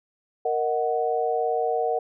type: chord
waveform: sine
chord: D# minor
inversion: second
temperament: equal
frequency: 466.2 / 622.3 / 740 Hz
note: A#4 / D#5 / F#5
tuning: 0 / 0 / 0 cents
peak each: -25 / -29 / -25 dBFS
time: 0.45-1.99 s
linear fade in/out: 5 ms
effects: none